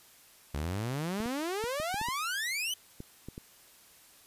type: exponential sweep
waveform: sawtooth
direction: up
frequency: 67.7 to 3100 Hz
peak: -28 dBFS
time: 0.54-2.74 s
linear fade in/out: 5 ms
type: clicks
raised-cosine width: 3 ms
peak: -28 dBFS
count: 10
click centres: 1.203 / 1.259 / 1.64 / 1.8 / 1.943 / 2.014 / 2.086 / 3.004 / 3.286 / 3.379 s
effects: white hiss -58 dBFS RMS until 4.26 s + resampled to 32000 Hz